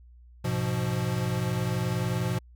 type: chord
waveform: square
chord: F diminished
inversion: first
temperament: equal with one note detuned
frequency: 103.23 / 123.47 / 174.61 Hz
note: Ab2 / Cb3 / F3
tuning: -10 / 0 / 0 cents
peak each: -34 / -29 / -32 dBFS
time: 0.44-2.39 s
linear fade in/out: 10 ms
effects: added 60 Hz sine -49 dBFS peak until 2.55 s